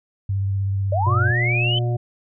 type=tone with vibrato; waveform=sine; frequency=98 Hz; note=G2; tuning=in tune; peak=-19 dBFS; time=0.29-1.31 s; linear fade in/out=5 ms; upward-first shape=sine; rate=16 Hz; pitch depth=21 cents each way
type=linear sweep; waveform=sine; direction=up; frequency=557 to 3094 Hz; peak=-20 dBFS; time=0.92-1.79 s; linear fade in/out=5 ms
type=harmonic tone; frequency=120.1 Hz; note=B2; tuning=48 cents flat; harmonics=1 / 3 / 5 / 6; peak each=-19 / -30 / -34 / -34 dBFS; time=1.06-1.97 s; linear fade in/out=10 ms
effects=none